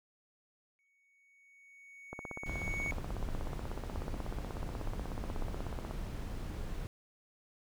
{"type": "tone with exponential growth", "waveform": "triangle", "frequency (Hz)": 2228, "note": "C#7", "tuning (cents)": 8, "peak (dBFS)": -32, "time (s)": [0.79, 2.91], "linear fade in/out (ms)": 0, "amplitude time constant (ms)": 460}
{"type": "click train", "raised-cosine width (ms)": 1, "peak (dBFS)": -27, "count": 63, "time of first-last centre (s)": [2.13, 5.91], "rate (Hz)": 16.4}
{"type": "noise", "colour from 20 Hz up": "brown", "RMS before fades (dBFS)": -39, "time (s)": [2.46, 6.87], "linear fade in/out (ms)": 0}
{"effects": []}